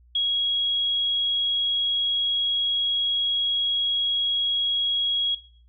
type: tone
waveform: sine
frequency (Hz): 3310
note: G#7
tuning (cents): -6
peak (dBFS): -20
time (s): 0.15-5.35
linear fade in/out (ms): 5
effects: noise-tail reverb RT60 0.5 s tail -19 dB re dry + added 60 Hz sine -52 dBFS peak until 5.68 s

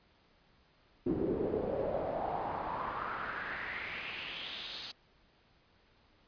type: noise with band-pass filter sweep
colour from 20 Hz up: brown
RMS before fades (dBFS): -37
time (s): 1.06-4.92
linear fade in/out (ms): 10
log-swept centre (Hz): 320 to 4400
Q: 3.8
effects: pink hiss -67 dBFS RMS until 6.27 s + resampled to 11025 Hz

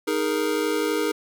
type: chord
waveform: square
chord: D# suspended fourth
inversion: none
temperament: just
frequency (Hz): 311.1 / 414.8 / 466.7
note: D#4 / G#4 / A#4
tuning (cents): 0 / -2 / +2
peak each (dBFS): -27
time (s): 0.07-1.12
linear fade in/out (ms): 10
effects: none

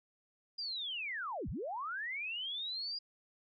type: linear two-way sweep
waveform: sine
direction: down then up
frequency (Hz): 4887 to 34.65 to 4887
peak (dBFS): -37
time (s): 0.58-2.99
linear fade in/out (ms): 10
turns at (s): 1.49
effects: none

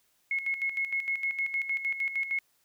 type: tone with tremolo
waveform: sine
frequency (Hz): 2175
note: C#7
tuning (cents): -33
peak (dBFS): -26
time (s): 0.31-2.39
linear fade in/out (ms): 2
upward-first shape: square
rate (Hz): 6.5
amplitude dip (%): 65
effects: white hiss -70 dBFS RMS until 2.64 s

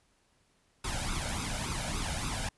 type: noise with flanger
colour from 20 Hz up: pink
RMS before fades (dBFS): -34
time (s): 0.84-2.49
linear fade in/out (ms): 5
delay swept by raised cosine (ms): 0.8 to 1.37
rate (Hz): 3.5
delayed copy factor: +0.7
effects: pink hiss -70 dBFS RMS until 2.57 s + resampled to 24000 Hz

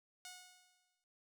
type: tone with exponential decay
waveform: 5% pulse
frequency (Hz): 729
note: F#5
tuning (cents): -26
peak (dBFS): -36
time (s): 0.25-1.04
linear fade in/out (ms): 1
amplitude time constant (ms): 170
effects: none

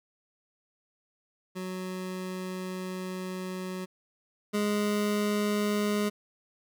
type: tone pair in turn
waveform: 25% pulse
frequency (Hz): 185 / 207.7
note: F#3 / G#3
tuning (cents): 0 / 0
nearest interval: major second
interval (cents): 200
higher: second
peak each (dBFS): -30 / -22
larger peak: second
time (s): 1.55-3.86 / 4.53-6.1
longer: first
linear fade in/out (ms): 20
effects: none

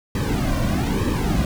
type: noise with flanger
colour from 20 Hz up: brown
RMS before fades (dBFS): -21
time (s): 0.15-1.45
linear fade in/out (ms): 2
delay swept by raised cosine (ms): 1.4 to 2.39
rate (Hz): 1.1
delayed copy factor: -0.9
effects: none

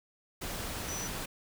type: tone in noise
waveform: sine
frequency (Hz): 5930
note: F#8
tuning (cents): +3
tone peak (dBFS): -38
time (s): 0.88-1.08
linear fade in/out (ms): 10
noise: pink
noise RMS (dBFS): -38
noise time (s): 0.41-1.26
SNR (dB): -3
effects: none

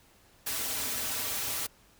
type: noise with comb filter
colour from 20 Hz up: white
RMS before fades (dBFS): -33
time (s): 0.46-1.67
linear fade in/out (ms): 10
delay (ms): 5.6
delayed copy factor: -0.95
effects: pink hiss -61 dBFS RMS until 1.99 s

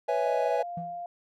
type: chord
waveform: triangle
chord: C# minor seventh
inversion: third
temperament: equal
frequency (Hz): 493.9 / 554.4 / 659.3 / 830.6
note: B4 / C#5 / E5 / G#5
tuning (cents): 0 / 0 / 0 / 0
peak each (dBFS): -28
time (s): 0.08-0.63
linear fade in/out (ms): 10
type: tone with pitch glide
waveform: sine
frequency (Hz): 622 to 698.2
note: D#5 to F5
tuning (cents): -1 to -1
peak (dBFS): -34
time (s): 0.26-1.06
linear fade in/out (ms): 2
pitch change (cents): +200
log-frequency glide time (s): 0.42-0.65
type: tone with exponential decay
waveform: triangle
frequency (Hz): 169.2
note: E3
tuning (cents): +45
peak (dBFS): -30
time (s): 0.77-1.03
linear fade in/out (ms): 5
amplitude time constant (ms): 56
effects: none

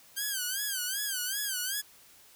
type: tone with vibrato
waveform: 5% pulse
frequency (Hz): 1568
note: G6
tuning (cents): 0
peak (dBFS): -20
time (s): 0.16-1.82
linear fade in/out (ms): 20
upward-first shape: sine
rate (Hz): 2.6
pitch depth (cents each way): 130
effects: white hiss -57 dBFS RMS until 2.35 s

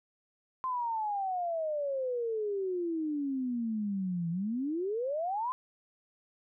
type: exponential two-way sweep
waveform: sine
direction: down then up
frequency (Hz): 1046.5 to 164.81 to 1046.5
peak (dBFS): -30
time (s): 0.64-5.52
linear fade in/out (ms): 0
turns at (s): 4.3
effects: none

